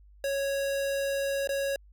square tone with dropouts, 553 Hz, C#5, 4 cents flat, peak -28 dBFS, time 0.24-1.76 s, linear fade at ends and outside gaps 2 ms, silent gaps 1.474-1.491 s, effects added 50 Hz sine -52 dBFS peak until 1.92 s

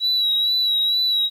sine tone with vibrato, 3899 Hz, B7, 23 cents flat, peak -15 dBFS, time 0-1.3 s, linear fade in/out 50 ms, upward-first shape sine, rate 2.2 Hz, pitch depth 37 cents each way, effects tanh soft clip ceiling -14 dBFS + 9-bit

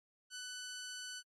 10% pulse tone, 1495 Hz, F#6, 17 cents sharp, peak -35 dBFS, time 0.3-1.23 s, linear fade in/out 50 ms, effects low-pass 9000 Hz 12 dB/octave + AAC 48 kbps

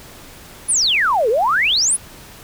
sine exponential two-way sweep, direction down then up, 10970 to 414.8 to 10970 Hz, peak -13 dBFS, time 0.68-1.97 s, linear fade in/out 20 ms, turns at 1.29 s, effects pink hiss -40 dBFS RMS until 2.43 s

